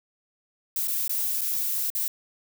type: noise with dropouts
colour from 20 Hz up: violet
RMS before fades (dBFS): -27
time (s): 0.76-2.08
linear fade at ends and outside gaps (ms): 2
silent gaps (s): 0.874-0.88 / 1.079-1.094 / 1.41-1.415 / 1.902-1.95
effects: none